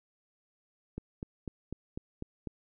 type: click train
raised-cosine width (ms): 3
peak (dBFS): -24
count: 7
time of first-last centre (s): 0.98-2.473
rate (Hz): 4.02
effects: none